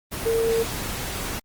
sine tone in noise, 455.7 Hz, A#4, 39 cents flat, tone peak -19 dBFS, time 0.25-0.64 s, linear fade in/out 20 ms, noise pink, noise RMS -30 dBFS, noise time 0.11-1.4 s, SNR +8 dB, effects Opus 24 kbps

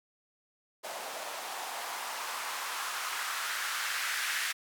blue noise with band-pass filter sweep, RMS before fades -36 dBFS, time 0.83-4.53 s, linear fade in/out 20 ms, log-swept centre 640 to 1800 Hz, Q 2, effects none

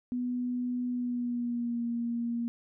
sine tone with pitch glide, 246.9 to 235.3 Hz, B3 to A#3, 0 to +16 cents, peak -29 dBFS, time 0.12-2.48 s, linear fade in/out 0 ms, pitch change -84 cents, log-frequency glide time 0.89-1.84 s, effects none

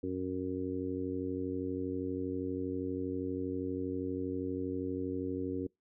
harmonic tone, 92.5 Hz, F#2, in tune, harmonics 1 / 2 / 3 / 4 / 5, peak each -43 / -46 / -36 / -39 / -40 dBFS, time 0.03-5.67 s, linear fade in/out 5 ms, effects noise-tail reverb RT60 0.2 s tail -26 dB re dry

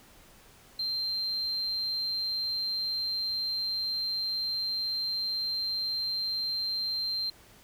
triangle tone, 4151 Hz, C8, 15 cents flat, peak -26 dBFS, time 0.79-7.3 s, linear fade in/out 5 ms, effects tanh soft clip ceiling -26 dBFS + pink hiss -56 dBFS RMS until 7.63 s

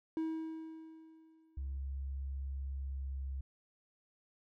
triangle tone with exponential decay, 320.6 Hz, E4, 48 cents flat, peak -30 dBFS, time 0.17-1.78 s, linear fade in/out 1 ms, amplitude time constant 350 ms
sine tone with pitch glide, 67.9 to 67.28 Hz, C#2 to C2, -35 to +49 cents, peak -37 dBFS, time 1.57-3.41 s, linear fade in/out 5 ms, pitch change -16 cents, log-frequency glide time 2.74-3.21 s
effects none

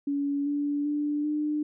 sine tone with pitch steps, 283.4 / 288.9 / 294.4 / 300.1 Hz, C#4 / D4 / D4 / D4, +38 / -28 / +4 / +38 cents, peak -25 dBFS, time 0.07-1.63 s, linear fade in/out 5 ms, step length 390 ms, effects none

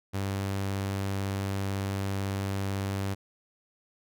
sawtooth tone, 98 Hz, G2, in tune, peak -25 dBFS, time 0.13-3.15 s, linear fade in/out 20 ms, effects none

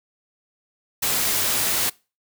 white noise, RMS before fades -22 dBFS, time 1.02-1.9 s, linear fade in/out 10 ms, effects noise-tail reverb RT60 0.3 s tail -23 dB re dry

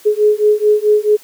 sine beating tone pair, 419.5 / 424.1 Hz, G#4 / G#4, +17 / +36 cents, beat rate 4.6 Hz, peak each -12 dBFS, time 0.05-1.17 s, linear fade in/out 20 ms, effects white hiss -43 dBFS RMS until 1.23 s + high-pass 200 Hz 12 dB/octave

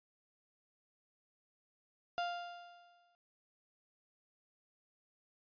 35% pulse tone with exponential decay, 698.5 Hz, F5, in tune, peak -31 dBFS, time 2.18-3.15 s, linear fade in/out 0 ms, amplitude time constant 210 ms, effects resampled to 11025 Hz

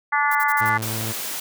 harmonic tone, 290.3 Hz, D4, 20 cents flat, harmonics 3 / 4 / 5 / 6 / 7, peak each -22 / -23 / -24 / -25 / -25 dBFS, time 0.12-0.78 s, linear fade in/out 10 ms
violet noise bursts, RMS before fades -31 dBFS, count 5, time 0.31-0.696 s, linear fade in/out 5 ms, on 42 ms, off 44 ms
sawtooth tone, 110.9 Hz, A2, 14 cents sharp, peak -23 dBFS, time 0.6-1.13 s, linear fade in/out 20 ms
white high-pass noise, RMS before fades -29 dBFS, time 0.82-1.4 s, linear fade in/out 5 ms, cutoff 180 Hz, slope 12 dB/octave
effects none

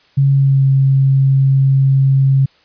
sine tone with pitch glide, 138 to 135.39 Hz, C#3 to C#3, -7 to -40 cents, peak -8 dBFS, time 0.17-2.46 s, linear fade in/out 10 ms, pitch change -33 cents, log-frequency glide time 0.31-0.66 s, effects white hiss -52 dBFS RMS until 2.64 s + resampled to 11025 Hz

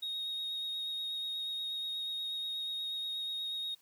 sine tone with vibrato, 3744 Hz, A#7, 7 cents sharp, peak -33 dBFS, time 0.02-3.75 s, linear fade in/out 10 ms, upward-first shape sine, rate 8.3 Hz, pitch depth 13 cents each way, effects tanh soft clip ceiling -33 dBFS + white hiss -67 dBFS RMS until 3.81 s

